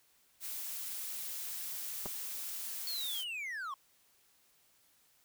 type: noise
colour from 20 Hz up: blue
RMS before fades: -41 dBFS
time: 0.4-3.25 s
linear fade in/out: 50 ms
type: clicks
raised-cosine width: 1 ms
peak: -27 / -29 dBFS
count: 2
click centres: 2.058 / 2.063 s
type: linear sweep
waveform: triangle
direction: down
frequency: 4427 to 1045 Hz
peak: -36 dBFS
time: 2.87-3.74 s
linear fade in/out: 2 ms
effects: white hiss -69 dBFS RMS until 5.24 s